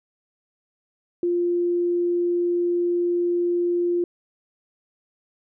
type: tone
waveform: sine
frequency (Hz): 349.2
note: F4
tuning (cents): 0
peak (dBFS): -19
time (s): 1.23-4.04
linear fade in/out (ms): 2
effects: none